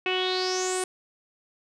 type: tone with low-pass filter sweep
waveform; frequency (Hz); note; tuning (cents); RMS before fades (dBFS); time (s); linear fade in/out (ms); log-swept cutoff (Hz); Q
sawtooth; 370; F#4; 0; -27; 0.06-0.84; 2; 2600 to 9300; 7.3
effects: none